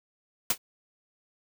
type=noise with exponential decay; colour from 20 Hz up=white; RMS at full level=-18 dBFS; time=0.5-0.58 s; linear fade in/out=5 ms; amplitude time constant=16 ms; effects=none